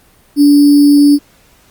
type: tone with sample-and-hold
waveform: sine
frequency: 288.8 Hz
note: D4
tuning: 29 cents flat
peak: -3 dBFS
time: 0.36-1.19 s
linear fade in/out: 50 ms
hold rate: 4900 Hz
effects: pink hiss -48 dBFS RMS until 1.7 s + Opus 32 kbps